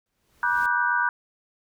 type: noise with exponential growth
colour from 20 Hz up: pink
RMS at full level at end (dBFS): -42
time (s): 0.06-0.66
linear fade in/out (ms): 1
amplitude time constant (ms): 130
type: chord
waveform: sine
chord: G major seventh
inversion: first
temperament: equal with one note detuned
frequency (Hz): 964.1 / 1174.7 / 1480 / 1568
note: B5 / D6 / F#6 / G6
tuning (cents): -42 / 0 / 0 / 0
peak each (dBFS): -25 / -30 / -24 / -26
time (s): 0.43-1.09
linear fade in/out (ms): 2
effects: none